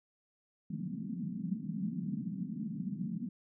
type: band-pass noise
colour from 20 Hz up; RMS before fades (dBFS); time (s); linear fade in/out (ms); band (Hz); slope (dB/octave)
pink; -38; 0.7-3.29; 5; 160 to 240; 48
effects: none